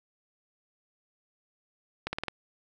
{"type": "accelerating click train", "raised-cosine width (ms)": 0.3, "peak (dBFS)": -15, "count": 5, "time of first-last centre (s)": [2.07, 2.283], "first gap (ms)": 60, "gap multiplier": 0.92, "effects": []}